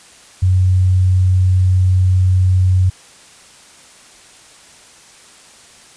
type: tone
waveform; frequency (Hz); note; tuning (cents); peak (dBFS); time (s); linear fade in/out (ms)
sine; 92.5; F#2; 0; -9; 0.42-2.9; 10
effects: white hiss -43 dBFS RMS until 5.96 s + resampled to 22050 Hz